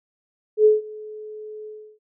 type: tone with ADSR envelope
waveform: sine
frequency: 428.2 Hz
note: A4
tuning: 47 cents flat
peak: -9 dBFS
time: 0.57-1.99 s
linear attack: 82 ms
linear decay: 160 ms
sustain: -24 dB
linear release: 330 ms
effects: none